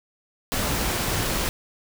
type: noise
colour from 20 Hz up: pink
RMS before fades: -25 dBFS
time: 0.52-1.49 s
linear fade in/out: 0 ms
effects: none